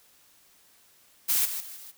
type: noise with level steps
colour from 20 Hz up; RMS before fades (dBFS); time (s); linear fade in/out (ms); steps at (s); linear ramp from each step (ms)
blue; -24 / -33 / -42 / -45; 1.28-1.92; 20; 1.45 / 1.6 / 1.76; 5
effects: white hiss -60 dBFS RMS until 1.97 s